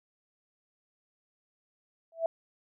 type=tone with exponential growth; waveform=sine; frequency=659.3 Hz; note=E5; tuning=in tune; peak=-21 dBFS; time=2.12-2.26 s; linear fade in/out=2 ms; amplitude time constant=30 ms; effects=none